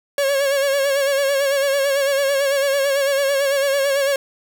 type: tone with vibrato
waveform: 45% pulse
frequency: 554.4 Hz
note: C#5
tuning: in tune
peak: -16 dBFS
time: 0.18-4.16 s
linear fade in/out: 2 ms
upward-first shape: sine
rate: 9 Hz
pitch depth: 53 cents each way
effects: 9-bit